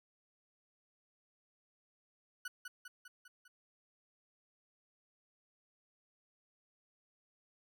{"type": "tone with echo", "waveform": "40% pulse", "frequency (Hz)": 1480, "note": "F#6", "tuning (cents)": 0, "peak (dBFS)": -39, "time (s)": [2.45, 2.48], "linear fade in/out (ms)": 5, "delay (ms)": 200, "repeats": 5, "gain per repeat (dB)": -4, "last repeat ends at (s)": 3.48, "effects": []}